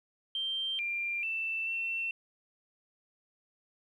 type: tone with pitch steps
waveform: sine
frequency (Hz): 3150 / 2384 / 2663 / 2698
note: G7 / D7 / E7 / E7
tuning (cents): +8 / +25 / +17 / +40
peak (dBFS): -31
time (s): 0.35-2.11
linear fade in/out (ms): 2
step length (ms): 440
effects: 11-bit